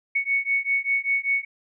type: beating tone pair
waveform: sine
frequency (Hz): 2217 / 2222.1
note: C#7 / C#7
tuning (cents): 0 / +4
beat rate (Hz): 5.1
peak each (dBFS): -24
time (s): 0.15-1.45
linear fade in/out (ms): 10
effects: none